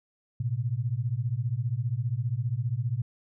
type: beating tone pair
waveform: sine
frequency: 112.4 / 127.4 Hz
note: A2 / C3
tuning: +37 / -46 cents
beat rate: 15 Hz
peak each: -29 dBFS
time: 0.4-3.02 s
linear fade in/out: 5 ms
effects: none